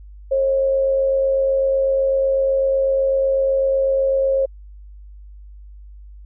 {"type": "tone with amplitude modulation", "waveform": "sine", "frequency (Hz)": 539, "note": "C#5", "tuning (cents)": -49, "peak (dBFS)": -13, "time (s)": [0.31, 4.46], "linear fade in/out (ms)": 10, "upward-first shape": "sine", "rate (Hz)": 88, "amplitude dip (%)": 35, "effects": ["added 50 Hz sine -37 dBFS peak until 6.25 s"]}